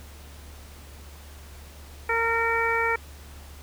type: harmonic tone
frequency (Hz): 459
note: A#4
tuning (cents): -27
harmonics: 1 / 2 / 3 / 4 / 5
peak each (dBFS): -28 / -28 / -28 / -28 / -28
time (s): 2.09-2.96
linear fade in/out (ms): 5
effects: added 72 Hz sine -43 dBFS peak until 3.62 s + pink hiss -49 dBFS RMS until 3.62 s